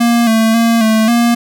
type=tone with pitch steps; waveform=square; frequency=235.2 / 223.2 / 230.3 / 219.9 / 236 Hz; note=A#3 / A3 / A#3 / A3 / A#3; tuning=+16 / +25 / -21 / -1 / +22 cents; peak=-9 dBFS; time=0-1.35 s; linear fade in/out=10 ms; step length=270 ms; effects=none